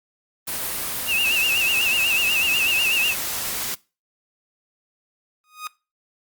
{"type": "noise", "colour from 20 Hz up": "white", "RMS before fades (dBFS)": -27, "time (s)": [0.47, 3.75], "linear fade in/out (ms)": 10}
{"type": "tone with vibrato", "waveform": "sine", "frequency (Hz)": 2693, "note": "E7", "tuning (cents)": 36, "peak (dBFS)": -18, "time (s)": [1.06, 3.15], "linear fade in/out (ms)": 50, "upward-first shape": "sine", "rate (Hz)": 8.1, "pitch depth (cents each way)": 90}
{"type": "tone with exponential growth", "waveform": "sawtooth", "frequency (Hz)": 1244.5, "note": "D#6", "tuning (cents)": 0, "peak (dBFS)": -22, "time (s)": [5.44, 5.67], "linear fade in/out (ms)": 0, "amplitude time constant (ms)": 48}
{"effects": ["noise-tail reverb RT60 0.3 s tail -22 dB re dry", "Opus 32 kbps"]}